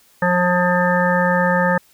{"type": "harmonic tone", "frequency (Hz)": 178.4, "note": "F3", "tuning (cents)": 37, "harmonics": [1, 3, 5, 7, 9, 10], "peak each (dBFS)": [-19, -19, -21, -24, -24, -22], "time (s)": [0.22, 1.78], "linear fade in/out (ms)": 5, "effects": ["white hiss -54 dBFS RMS until 1.93 s"]}